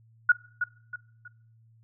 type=tone with echo; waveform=sine; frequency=1452 Hz; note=F#6; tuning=33 cents flat; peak=-14 dBFS; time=0.29-0.32 s; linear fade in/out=5 ms; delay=320 ms; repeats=3; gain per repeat=-9 dB; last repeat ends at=1.28 s; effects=noise-tail reverb RT60 0.6 s tail -24 dB re dry + added 113 Hz sine -56 dBFS peak until 1.83 s